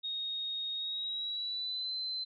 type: tone with pitch glide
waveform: sine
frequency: 3732 to 4070 Hz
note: A#7 to C8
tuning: +1 to -49 cents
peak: -34 dBFS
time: 0.03-2.25 s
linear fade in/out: 20 ms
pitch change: +150 cents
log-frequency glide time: 0.73-1.94 s
effects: none